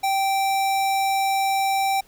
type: tone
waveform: square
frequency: 780 Hz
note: G5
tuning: 9 cents flat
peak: -20 dBFS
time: 0.03-2.01 s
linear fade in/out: 10 ms
effects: pink hiss -55 dBFS RMS until 2.07 s